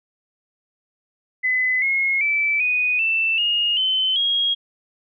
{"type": "tone with pitch steps", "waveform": "sine", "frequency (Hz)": [2018, 2163, 2318, 2484, 2663, 2854, 3059, 3278], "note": ["B6", "C#7", "D7", "D#7", "E7", "F7", "G7", "G#7"], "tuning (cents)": [37, -43, -23, -3, 17, 37, -43, -23], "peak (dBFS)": -17, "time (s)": [1.43, 4.55], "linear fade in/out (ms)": 20, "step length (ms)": 390, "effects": []}